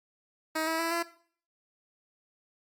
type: tone with pitch steps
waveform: 10% pulse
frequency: 316.7 / 323.9 / 331.3 / 338.8 Hz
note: D#4 / E4 / E4 / E4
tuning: +31 / -30 / +9 / +48 cents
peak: -20 dBFS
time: 0.55-1.03 s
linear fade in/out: 10 ms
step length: 120 ms
effects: noise-tail reverb RT60 0.5 s tail -17 dB re dry + Opus 48 kbps